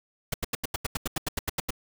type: noise bursts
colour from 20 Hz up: pink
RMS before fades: -28 dBFS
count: 14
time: 0.32-1.706 s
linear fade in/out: 5 ms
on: 21 ms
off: 84 ms
effects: none